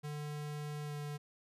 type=tone with pitch glide; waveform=square; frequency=148.5 to 147.05 Hz; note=D3 to D3; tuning=+20 to +3 cents; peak=-40 dBFS; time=0.03-1.18 s; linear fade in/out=20 ms; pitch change=-17 cents; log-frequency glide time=0.85-0.93 s; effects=resampled to 32000 Hz